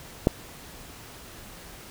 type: click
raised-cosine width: 2 ms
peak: -4 dBFS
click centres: 0.271 s
effects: pink hiss -45 dBFS RMS until 1.9 s